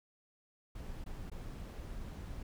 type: noise with dropouts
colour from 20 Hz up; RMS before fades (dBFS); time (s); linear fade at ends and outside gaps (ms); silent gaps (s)
brown; -44; 0.75-2.43; 5; 1.041-1.061 / 1.3-1.316
effects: none